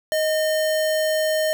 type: tone with sample-and-hold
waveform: sine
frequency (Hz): 625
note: D#5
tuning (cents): +8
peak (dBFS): -18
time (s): 0.12-1.53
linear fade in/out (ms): 0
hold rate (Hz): 2450
effects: none